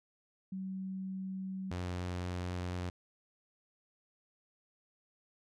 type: tone pair in turn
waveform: sine / sawtooth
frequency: 189.8 / 89.57 Hz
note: F#3 / F2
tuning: +44 / +44 cents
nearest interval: octave + minor second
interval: 1300 cents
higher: first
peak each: -37 / -32 dBFS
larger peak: second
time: 0.52-1.71 / 1.71-2.9 s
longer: neither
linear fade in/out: 5 ms
effects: low-pass 7000 Hz 12 dB/octave

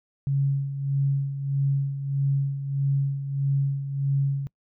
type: tone with tremolo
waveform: sine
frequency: 138.59 Hz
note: C#3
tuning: in tune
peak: -19 dBFS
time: 0.27-4.47 s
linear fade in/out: 0 ms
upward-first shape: sine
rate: 1.6 Hz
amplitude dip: 65%
effects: noise-tail reverb RT60 0.1 s tail -25 dB re dry

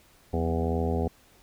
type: harmonic tone with a mistuned harmonic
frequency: 82.41 Hz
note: E2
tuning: in tune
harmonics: 1 / 2 / 3 / 4 / 5 / 6 / 7 / 8 / 9 / 10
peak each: -28 / -33 / -32 / -40 / -32 / -34 / -44 / -40 / -36 / -44 dBFS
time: 0.33-1.08 s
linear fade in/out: 5 ms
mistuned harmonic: 2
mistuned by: +88 cents
effects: pink hiss -59 dBFS RMS until 1.42 s

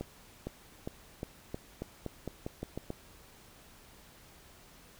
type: accelerating click train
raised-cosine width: 2 ms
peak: -23 dBFS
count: 12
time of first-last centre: 0.01-2.904 s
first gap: 460 ms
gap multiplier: 0.88
effects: pink hiss -57 dBFS RMS until 4.99 s

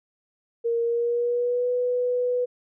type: tone with pitch glide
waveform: sine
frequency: 466.2 to 493.9 Hz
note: A#4 to B4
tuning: 0 to 0 cents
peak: -21 dBFS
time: 0.64-2.46 s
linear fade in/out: 20 ms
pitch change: +100 cents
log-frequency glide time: 0.82-1.69 s
effects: none

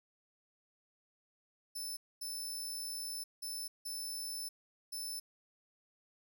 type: tone bursts at uneven times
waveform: 20% pulse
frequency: 5280 Hz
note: E8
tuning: 2 cents sharp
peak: -34 dBFS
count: 5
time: 1.75-1.97 / 2.21-3.24 / 3.42-3.68 / 3.85-4.49 / 4.92-5.2 s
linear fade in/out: 10 ms
effects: 12-bit

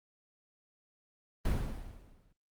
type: noise with exponential decay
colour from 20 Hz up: brown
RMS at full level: -27 dBFS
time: 1.45-2.33 s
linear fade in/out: 5 ms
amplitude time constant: 190 ms
effects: Opus 32 kbps

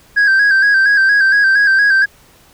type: tone with vibrato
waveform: sine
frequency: 1608 Hz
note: G6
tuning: 44 cents sharp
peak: -5 dBFS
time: 0.16-2.06 s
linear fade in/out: 20 ms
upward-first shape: square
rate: 4.3 Hz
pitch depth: 49 cents each way
effects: tanh soft clip ceiling -7 dBFS + pink hiss -47 dBFS RMS until 2.53 s

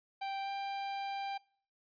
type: tone with pitch glide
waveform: 45% pulse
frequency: 784 to 790.8 Hz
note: G5 to G5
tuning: 0 to +15 cents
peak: -36 dBFS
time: 0.21-1.38 s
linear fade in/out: 10 ms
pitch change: +15 cents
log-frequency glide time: 0.42-0.49 s
effects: noise-tail reverb RT60 0.5 s tail -25 dB re dry + resampled to 11025 Hz

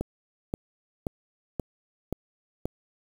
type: click train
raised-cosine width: 2 ms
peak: -15 dBFS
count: 6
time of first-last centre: 0.01-2.656 s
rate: 1.89 Hz
effects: 7-bit

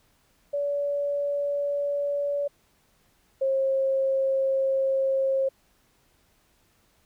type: tone pair in turn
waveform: sine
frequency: 572 / 536.7 Hz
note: D5 / C5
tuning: -46 / +44 cents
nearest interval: minor second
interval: 110 cents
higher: first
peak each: -24 / -21 dBFS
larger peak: second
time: 0.53-2.48 / 3.41-5.49 s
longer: second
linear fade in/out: 10 ms
effects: pink hiss -65 dBFS RMS until 7.05 s

